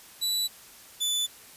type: tone pair in turn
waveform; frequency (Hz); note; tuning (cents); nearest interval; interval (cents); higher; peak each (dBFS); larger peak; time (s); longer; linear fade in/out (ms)
sawtooth; 3951 / 3488; B7 / A7; 0 / -16; major second; 216; first; -22; neither; 0.21-0.48 / 1-1.27; neither; 20
effects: white hiss -50 dBFS RMS until 1.56 s + resampled to 32000 Hz